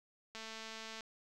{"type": "click train", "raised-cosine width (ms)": 0.2, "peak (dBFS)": -30, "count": 147, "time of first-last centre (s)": [0.35, 1.008], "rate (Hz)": 222, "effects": []}